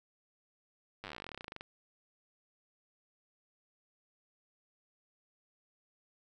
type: slowing click train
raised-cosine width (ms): 0.3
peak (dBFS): -27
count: 26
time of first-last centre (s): 1.04-1.609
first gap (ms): 9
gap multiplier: 1.07
effects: none